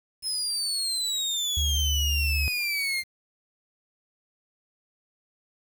30% pulse exponential sweep, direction down, 5200 to 2093 Hz, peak -23 dBFS, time 0.22-3.04 s, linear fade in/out 50 ms
sine tone with vibrato, 73.3 Hz, D2, 3 cents flat, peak -24 dBFS, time 1.57-2.48 s, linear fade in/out 0 ms, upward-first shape triangle, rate 18 Hz, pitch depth 55 cents each way
effects 8-bit

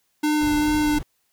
square tone with vibrato, 300 Hz, D4, 37 cents sharp, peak -19 dBFS, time 0.23-0.99 s, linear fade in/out 10 ms, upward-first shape sine, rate 2.4 Hz, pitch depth 12 cents each way
brown noise, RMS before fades -32 dBFS, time 0.41-1.03 s, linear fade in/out 0 ms
effects white hiss -69 dBFS RMS until 1.32 s

